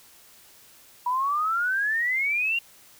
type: exponential sweep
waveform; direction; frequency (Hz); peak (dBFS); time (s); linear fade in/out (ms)
sine; up; 966 to 2809; -22; 1.06-2.59; 5
effects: white hiss -53 dBFS RMS until 2.99 s